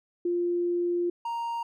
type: tone pair in turn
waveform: sine / triangle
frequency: 349.2 / 932.3 Hz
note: F4 / A#5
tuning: 0 / 0 cents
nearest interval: octave + perfect fourth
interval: 1700 cents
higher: second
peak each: -24 / -27 dBFS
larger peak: first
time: 0.25-1.1 / 1.25-1.63 s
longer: first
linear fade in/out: 5 ms
effects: none